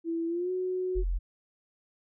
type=tone with pitch glide; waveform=sine; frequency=331.9 to 368.3 Hz; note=E4 to F#4; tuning=+12 to -8 cents; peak=-28 dBFS; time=0.04-1.04 s; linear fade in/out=50 ms; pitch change=+180 cents; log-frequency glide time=0.27-0.51 s
type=tone; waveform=sine; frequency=43.65 Hz; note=F1; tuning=in tune; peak=-26 dBFS; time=0.95-1.19 s; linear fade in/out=20 ms
effects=none